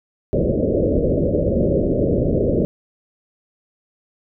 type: low-pass noise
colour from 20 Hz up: white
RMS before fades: -18 dBFS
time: 0.33-2.65 s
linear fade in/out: 0 ms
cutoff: 600 Hz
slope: 96 dB/octave
effects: none

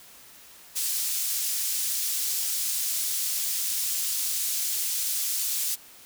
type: high-pass noise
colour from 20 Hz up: pink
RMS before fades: -28 dBFS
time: 0.75-5.76 s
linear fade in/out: 20 ms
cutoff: 6000 Hz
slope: 12 dB/octave
effects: white hiss -50 dBFS RMS until 6.05 s

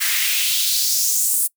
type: noise with high-pass filter sweep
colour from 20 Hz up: white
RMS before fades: -19 dBFS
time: 0-1.48 s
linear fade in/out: 20 ms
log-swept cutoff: 1700 to 9900 Hz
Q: 2.3
effects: noise-tail reverb RT60 0.1 s tail -24 dB re dry

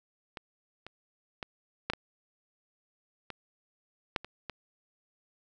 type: clicks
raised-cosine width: 0.3 ms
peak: -23 / -27 / -20 / -13 / -18 / -23 / -12 / -26 / -21 dBFS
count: 9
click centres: 0.372 / 0.866 / 1.428 / 1.9 / 1.935 / 3.303 / 4.162 / 4.246 / 4.497 s
effects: none

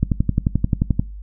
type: click train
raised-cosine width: 5 ms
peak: -4 dBFS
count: 12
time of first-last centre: 0.03-0.995 s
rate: 11.4 Hz
effects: noise-tail reverb RT60 0.3 s tail -21 dB re dry + added 50 Hz sine -31 dBFS peak until 1.22 s

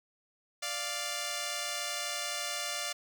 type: tone pair together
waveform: 5% pulse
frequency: 587.3 / 698.4 Hz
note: D5 / F5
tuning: 0 / 0 cents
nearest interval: minor third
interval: 300 cents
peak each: -25 dBFS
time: 0.62-2.93 s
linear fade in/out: 10 ms
effects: none

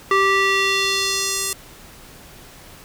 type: tone with band-pass filter sweep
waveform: square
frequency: 390 Hz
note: G4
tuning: 9 cents flat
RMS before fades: -19 dBFS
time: 0.11-1.53 s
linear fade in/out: 2 ms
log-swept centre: 1400 to 8900 Hz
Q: 1.3
effects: pink hiss -43 dBFS RMS until 2.84 s

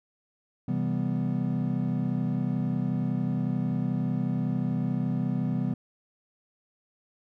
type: chord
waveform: triangle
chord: C major seventh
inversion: none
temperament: equal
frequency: 130.81 / 164.81 / 196 / 246.9 Hz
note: C3 / E3 / G3 / B3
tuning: 0 / 0 / 0 / 0 cents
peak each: -29 dBFS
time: 0.68-5.74 s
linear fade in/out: 5 ms
effects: none

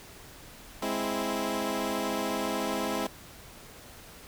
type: chord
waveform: 15% pulse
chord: Ab augmented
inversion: none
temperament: equal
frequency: 207.7 / 261.6 / 329.6 Hz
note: Ab3 / C4 / E4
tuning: 0 / 0 / 0 cents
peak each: -27 dBFS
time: 0.82-3.07 s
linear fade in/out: 5 ms
effects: pink hiss -49 dBFS RMS until 4.27 s

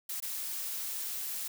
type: noise with dropouts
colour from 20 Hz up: blue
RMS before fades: -37 dBFS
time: 0.09-1.48 s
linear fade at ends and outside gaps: 5 ms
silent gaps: 0.203-0.223 s
effects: none

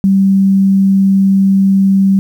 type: tone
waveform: sine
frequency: 194.2 Hz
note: G3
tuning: 16 cents flat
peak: -6 dBFS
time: 0.04-2.19 s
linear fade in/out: 0 ms
effects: 7-bit

